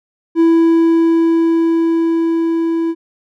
triangle tone with level ramp, 330.6 Hz, E4, 5 cents sharp, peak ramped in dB -5 to -12 dBFS, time 0.35-2.95 s, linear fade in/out 50 ms, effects none

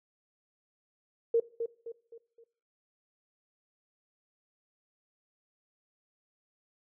sine tone with echo, 461.9 Hz, A#4, 16 cents flat, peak -21 dBFS, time 1.34-1.4 s, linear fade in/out 5 ms, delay 260 ms, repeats 4, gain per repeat -8 dB, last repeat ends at 2.44 s, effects noise-tail reverb RT60 0.5 s tail -20 dB re dry

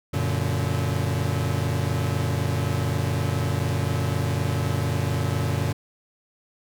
40% pulse chord, Gb augmented, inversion none, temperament equal with one note detuned, 92.5 / 116.54 / 144.06 Hz, Gb2 / Bb2 / D3, 0 / 0 / -33 cents, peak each -26 dBFS, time 0.13-5.73 s, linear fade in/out 10 ms, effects none

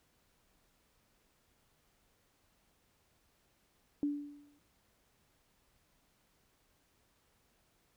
sine tone with exponential decay, 290 Hz, D4, 22 cents flat, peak -28 dBFS, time 4.03-4.59 s, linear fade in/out 1 ms, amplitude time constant 120 ms, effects pink hiss -73 dBFS RMS until 7.96 s

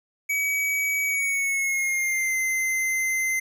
square tone with pitch glide, 2272 to 2071 Hz, C#7 to C7, +42 to -18 cents, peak -23 dBFS, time 0.29-3.4 s, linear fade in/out 10 ms, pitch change -160 cents, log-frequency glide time 1.04-2.36 s, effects none

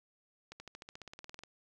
accelerating click train, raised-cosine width 0.2 ms, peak -30 dBFS, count 16, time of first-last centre 0.52-1.436 s, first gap 80 ms, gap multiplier 0.96, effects 11-bit

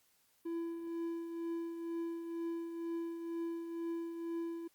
triangle tone with tremolo, 335 Hz, E4, 28 cents sharp, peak -33 dBFS, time 0.45-4.68 s, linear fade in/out 10 ms, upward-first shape triangle, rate 2.1 Hz, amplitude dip 55%, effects white hiss -72 dBFS RMS until 4.74 s + Opus 48 kbps

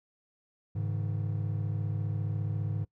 triangle chord, Ab suspended fourth, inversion none, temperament equal with one note detuned, 103.83 / 138.59 / 158.47 Hz, Ab2 / Db3 / Eb3, 0 / 0 / +32 cents, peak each -29 / -35 / -35 dBFS, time 0.75-2.85 s, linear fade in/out 10 ms, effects noise-tail reverb RT60 0.1 s tail -22 dB re dry

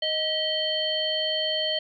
harmonic tone with a mistuned harmonic, 623 Hz, D#5, 2 cents sharp, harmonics 1 / 3 / 5 / 7, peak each -29 / -36 / -26 / -32 dBFS, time 0.02-1.79 s, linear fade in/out 5 ms, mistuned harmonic 3, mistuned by +52 cents, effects none

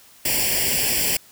white noise with comb filter, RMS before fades -21 dBFS, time 0.25-1.17 s, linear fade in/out 5 ms, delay 0.39 ms, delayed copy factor +0.9, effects white hiss -50 dBFS RMS until 1.31 s

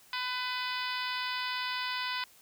harmonic tone, 501 Hz, B4, 25 cents sharp, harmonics 2 / 3 / 4 / 5 / 6 / 7 / 8 / 9 / 10, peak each -37 / -39 / -40 / -41 / -42 / -42 / -43 / -44 / -44 dBFS, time 0.13-2.24 s, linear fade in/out 2 ms, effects white hiss -59 dBFS RMS until 2.41 s

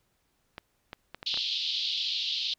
clicks, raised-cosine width 0.3 ms, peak -22 dBFS, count 6, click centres 0.581 / 0.931 / 1.146 / 1.229 / 1.342 / 1.374 s
pink band-pass noise, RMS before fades -31 dBFS, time 1.26-2.54 s, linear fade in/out 5 ms, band 3100 to 4500 Hz, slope 48 dB/octave
effects pink hiss -73 dBFS RMS until 2.58 s

